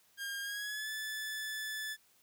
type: tone with pitch glide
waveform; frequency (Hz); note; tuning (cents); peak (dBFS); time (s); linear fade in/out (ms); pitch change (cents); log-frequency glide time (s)
sawtooth; 1613 to 1738.8; G6 to A6; +49 to -21; -34; 0.17-1.97; 50; +130; 0.42-0.89
effects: white hiss -68 dBFS RMS until 2.22 s